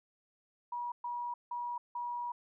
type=tone bursts at uneven times; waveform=sine; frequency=963 Hz; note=B5; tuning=44 cents flat; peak=-35 dBFS; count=4; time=0.72-0.92 / 1.04-1.34 / 1.51-1.78 / 1.95-2.32 s; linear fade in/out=5 ms; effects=none